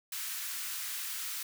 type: high-pass noise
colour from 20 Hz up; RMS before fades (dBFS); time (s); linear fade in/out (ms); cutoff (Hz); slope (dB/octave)
white; -38; 0.12-1.43; 5; 1200; 24
effects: none